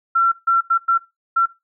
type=tone bursts at uneven times; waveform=sine; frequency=1357 Hz; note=E6; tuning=50 cents sharp; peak=-12 dBFS; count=5; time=0.15-0.32 / 0.47-0.61 / 0.7-0.78 / 0.88-0.98 / 1.36-1.46 s; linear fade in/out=10 ms; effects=noise-tail reverb RT60 0.2 s tail -18 dB re dry